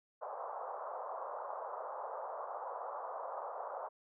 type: band-pass noise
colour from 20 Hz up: pink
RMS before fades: -43 dBFS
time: 0.21-3.89 s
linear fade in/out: 20 ms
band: 520 to 1200 Hz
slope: 48 dB/octave
effects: none